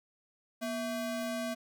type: ring-modulated tone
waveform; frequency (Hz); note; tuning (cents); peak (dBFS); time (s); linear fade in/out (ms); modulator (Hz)
square; 449.2; A4; +36; -31; 0.61-1.55; 20; 208
effects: none